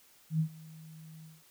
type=tone with ADSR envelope; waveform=sine; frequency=158.5 Hz; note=D#3; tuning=32 cents sharp; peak=-24 dBFS; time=0.3-1.43 s; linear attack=97 ms; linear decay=86 ms; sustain=-23 dB; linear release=190 ms; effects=white hiss -62 dBFS RMS until 1.5 s